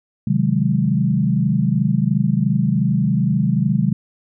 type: chord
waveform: sine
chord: Ab dominant seventh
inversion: first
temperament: equal with one note detuned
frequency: 130.81 / 154.04 / 185 / 207.7 Hz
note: C3 / Eb3 / Gb3 / Ab3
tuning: 0 / -17 / 0 / 0 cents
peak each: -20 dBFS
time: 0.27-3.93 s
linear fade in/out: 5 ms
effects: none